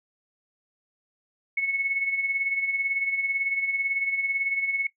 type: tone with tremolo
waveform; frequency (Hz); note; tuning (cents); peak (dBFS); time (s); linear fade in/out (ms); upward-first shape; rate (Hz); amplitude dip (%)
sine; 2201; C#7; -13; -21; 1.57-4.87; 5; sine; 18; 55
effects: noise-tail reverb RT60 0.1 s tail -19 dB re dry